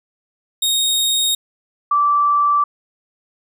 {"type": "tone pair in turn", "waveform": ["sawtooth", "sine"], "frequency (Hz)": [3729, 1164.4], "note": ["A#7", "D6"], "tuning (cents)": [0, -15], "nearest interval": "octave + minor sixth", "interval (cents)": 2015, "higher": "first", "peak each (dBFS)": -12, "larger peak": "neither", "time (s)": [[0.62, 1.35], [1.91, 2.64]], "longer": "neither", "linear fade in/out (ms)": 5, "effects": []}